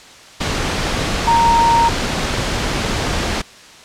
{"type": "tone in noise", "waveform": "sine", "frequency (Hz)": 928, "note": "A#5", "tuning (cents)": -8, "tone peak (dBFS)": -10, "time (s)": [1.27, 1.89], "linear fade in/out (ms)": 10, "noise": "pink", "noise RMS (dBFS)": -19, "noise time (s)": [0.4, 3.42], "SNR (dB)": 6, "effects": ["white hiss -40 dBFS RMS until 3.84 s", "low-pass 6000 Hz 12 dB/octave"]}